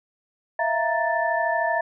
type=tone cluster; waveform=sine; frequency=652 / 685 / 932 / 1763 Hz; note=E5 / F5 / A#5 / A6; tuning=-19 / -34 / -1 / +3 cents; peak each=-26 dBFS; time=0.59-1.81 s; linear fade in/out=5 ms; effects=none